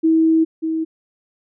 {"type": "tone pair in turn", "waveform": "sine", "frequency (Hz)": [322.5, 321], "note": ["E4", "E4"], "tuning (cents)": [-38, -46], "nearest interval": "unison", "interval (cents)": 8, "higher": "first", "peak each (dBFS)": [-11, -18], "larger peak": "first", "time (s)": [[0.03, 0.45], [0.62, 0.85]], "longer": "first", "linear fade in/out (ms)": 20, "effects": []}